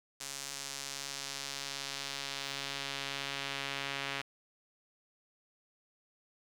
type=tone with band-pass filter sweep; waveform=sawtooth; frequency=138.6 Hz; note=C#3; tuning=in tune; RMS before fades=-40 dBFS; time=0.2-4.22 s; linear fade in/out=10 ms; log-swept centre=7100 to 2600 Hz; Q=1.2; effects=10-bit